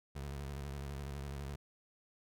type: tone with vibrato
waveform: 25% pulse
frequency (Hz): 69.9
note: C#2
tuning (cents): +15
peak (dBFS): -37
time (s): 0.15-1.56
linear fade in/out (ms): 10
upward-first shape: square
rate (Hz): 12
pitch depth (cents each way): 66
effects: none